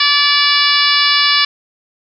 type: harmonic tone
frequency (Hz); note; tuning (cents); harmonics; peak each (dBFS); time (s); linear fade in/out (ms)
578; D5; -28; 2 / 3 / 4 / 5 / 6 / 7 / 8 / 9; -18 / -18 / -18 / -18 / -18 / -18 / -18 / -18; 0-1.45; 5
effects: none